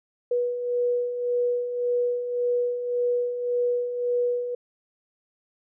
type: beating tone pair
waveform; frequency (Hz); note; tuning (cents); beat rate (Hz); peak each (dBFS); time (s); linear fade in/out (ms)
sine; 485.6 / 487.4; B4 / B4; -29 / -23; 1.8; -31 / -23; 0.31-4.55; 5
effects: none